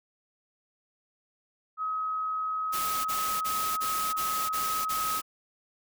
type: tone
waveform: sine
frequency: 1272 Hz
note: D#6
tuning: 38 cents sharp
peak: -28 dBFS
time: 1.77-5.22 s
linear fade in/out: 50 ms
type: noise bursts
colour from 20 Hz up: white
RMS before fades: -34 dBFS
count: 7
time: 2.72-5.216 s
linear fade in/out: 20 ms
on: 330 ms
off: 31 ms
effects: none